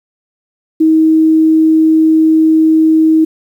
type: tone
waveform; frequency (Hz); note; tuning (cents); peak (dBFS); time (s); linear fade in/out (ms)
sine; 317.5; D#4; +35; -5; 0.8-3.25; 10
effects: 7-bit